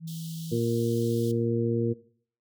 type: tone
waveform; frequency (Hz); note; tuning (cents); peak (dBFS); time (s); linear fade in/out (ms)
sine; 162.7; E3; -22; -34; 0-0.59; 50
type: high-pass noise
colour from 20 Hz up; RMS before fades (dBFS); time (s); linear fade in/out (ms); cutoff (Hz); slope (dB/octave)
pink; -46; 0.07-1.32; 10; 3000; 96
type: harmonic tone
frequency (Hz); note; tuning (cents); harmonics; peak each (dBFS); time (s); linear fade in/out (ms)
116.54; A#2; 0; 1 / 2 / 3 / 4; -29 / -29 / -29 / -29; 0.51-1.94; 20
effects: noise-tail reverb RT60 0.5 s tail -18 dB re dry